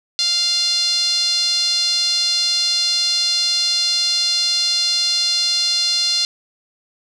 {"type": "tone with band-pass filter", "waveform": "5% pulse", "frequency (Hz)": 698, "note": "F5", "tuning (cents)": -1, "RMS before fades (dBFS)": -18, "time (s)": [0.19, 6.25], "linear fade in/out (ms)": 0, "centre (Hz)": 4300, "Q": 4.9, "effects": []}